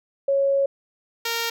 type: tone pair in turn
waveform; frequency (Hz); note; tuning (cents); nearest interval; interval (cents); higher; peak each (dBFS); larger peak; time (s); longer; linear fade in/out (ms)
sine / 5% pulse; 552 / 462.9; C#5 / A#4; -7 / -12; minor third; 305; first; -17 / -12; second; 0.28-0.66 / 1.25-1.5; first; 5
effects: none